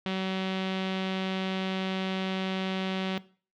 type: tone with low-pass filter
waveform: sawtooth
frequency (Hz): 189.2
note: F#3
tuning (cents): +39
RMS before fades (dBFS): -31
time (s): 0.06-3.18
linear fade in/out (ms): 0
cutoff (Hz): 3300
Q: 2.8
effects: noise-tail reverb RT60 0.4 s tail -18 dB re dry